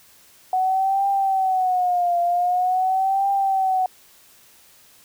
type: tone with vibrato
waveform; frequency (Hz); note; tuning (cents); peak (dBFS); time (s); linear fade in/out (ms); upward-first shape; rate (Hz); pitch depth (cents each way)
sine; 741; F#5; +2; -17; 0.53-3.86; 2; triangle; 0.45; 120
effects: white hiss -52 dBFS RMS until 5.04 s